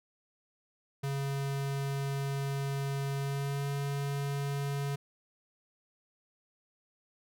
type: tone with pitch glide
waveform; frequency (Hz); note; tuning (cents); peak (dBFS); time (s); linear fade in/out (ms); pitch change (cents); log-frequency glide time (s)
square; 138.59 to 140.69; C#3 to C#3; 0 to +26; -32; 1.03-4.96; 10; +26; 3.16-3.68
effects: none